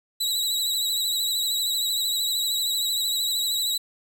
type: tone with vibrato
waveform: sawtooth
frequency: 3908 Hz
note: B7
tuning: 19 cents flat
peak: -20 dBFS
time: 0.2-3.78 s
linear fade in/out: 10 ms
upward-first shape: triangle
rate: 13 Hz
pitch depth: 58 cents each way
effects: none